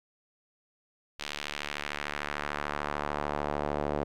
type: tone with band-pass filter sweep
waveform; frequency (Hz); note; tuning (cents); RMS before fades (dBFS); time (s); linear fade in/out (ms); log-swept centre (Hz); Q
sawtooth; 73.42; D2; 0; -34; 1.19-4.04; 10; 3400 to 560; 1.2
effects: none